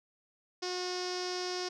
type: tone with low-pass filter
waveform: sawtooth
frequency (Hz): 362.2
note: F#4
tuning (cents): -37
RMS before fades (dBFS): -36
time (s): 0.62-1.69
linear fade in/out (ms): 10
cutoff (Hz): 5300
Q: 6.8
effects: none